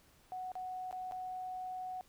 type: tone with dropouts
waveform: sine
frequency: 740 Hz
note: F#5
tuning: in tune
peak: -39 dBFS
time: 0.32-2.01 s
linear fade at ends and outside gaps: 0 ms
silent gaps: 0.518-0.554 / 0.911-0.927 / 1.112-1.121 s
effects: pink hiss -66 dBFS RMS until 2.08 s